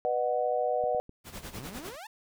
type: chord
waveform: sine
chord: B major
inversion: none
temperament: equal with one note detuned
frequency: 493.9 / 608.4 / 740 Hz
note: B4 / D#5 / F#5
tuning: 0 / -39 / 0 cents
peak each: -30 dBFS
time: 0.05-1 s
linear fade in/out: 0 ms
type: clicks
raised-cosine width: 3 ms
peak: -34 dBFS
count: 4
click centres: 0.839 / 0.948 / 1.094 / 1.588 s
type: noise with tremolo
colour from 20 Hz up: pink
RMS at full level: -40 dBFS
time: 1.24-1.97 s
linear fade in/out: 50 ms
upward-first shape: sine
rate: 9.9 Hz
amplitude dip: 75%
type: exponential sweep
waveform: sawtooth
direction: up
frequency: 92.5 to 930 Hz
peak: -38 dBFS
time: 1.54-2.07 s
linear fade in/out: 5 ms
effects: none